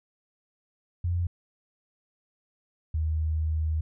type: tone pair in turn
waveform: sine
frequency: 87.31 / 78.57 Hz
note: F2 / D#2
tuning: 0 / +17 cents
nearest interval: major second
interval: 183 cents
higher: first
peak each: -24 dBFS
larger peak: neither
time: 1.04-1.27 / 2.94-3.81 s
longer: second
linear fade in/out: 5 ms
effects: none